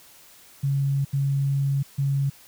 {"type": "tone bursts at uneven times", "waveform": "sine", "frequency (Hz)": 138.59, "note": "C#3", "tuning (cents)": 0, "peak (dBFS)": -20, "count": 3, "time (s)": [[0.63, 1.05], [1.13, 1.83], [1.98, 2.3]], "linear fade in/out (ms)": 10, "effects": ["white hiss -51 dBFS RMS until 2.47 s"]}